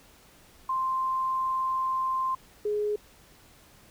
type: tone pair in turn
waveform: sine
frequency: 1046.5 / 418.3 Hz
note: C6 / G#4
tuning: 0 / +12 cents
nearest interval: octave + major third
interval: 1588 cents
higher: first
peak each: -25 dBFS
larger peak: neither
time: 0.69-2.35 / 2.65-2.96 s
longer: first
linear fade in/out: 5 ms
effects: pink hiss -56 dBFS RMS until 3.9 s